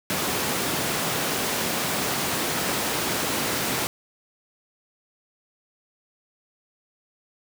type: high-pass noise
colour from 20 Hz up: pink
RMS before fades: -26 dBFS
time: 0.1-3.87 s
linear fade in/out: 0 ms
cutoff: 170 Hz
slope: 12 dB/octave
effects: none